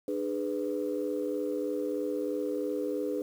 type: chord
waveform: sine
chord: G# diminished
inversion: second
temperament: just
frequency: 299 / 415.3 / 498.4 Hz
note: D4 / G#4 / B4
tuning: +31 / 0 / +16 cents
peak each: -33 dBFS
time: 0.08-3.22 s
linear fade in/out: 2 ms
effects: tanh soft clip ceiling -21 dBFS + 9-bit